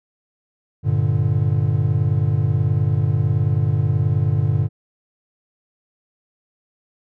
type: chord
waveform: triangle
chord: G minor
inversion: none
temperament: equal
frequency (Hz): 98 / 116.54 / 146.83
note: G2 / Bb2 / D3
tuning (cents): 0 / 0 / 0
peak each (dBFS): -18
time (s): 0.83-4.69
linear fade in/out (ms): 50
effects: none